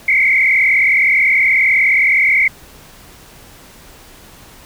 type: tone with frequency modulation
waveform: sine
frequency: 2160 Hz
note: C#7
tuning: 45 cents flat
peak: -9 dBFS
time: 0.08-2.48 s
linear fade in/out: 5 ms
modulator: 39.1 Hz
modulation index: 3.1
effects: pink hiss -41 dBFS RMS until 4.65 s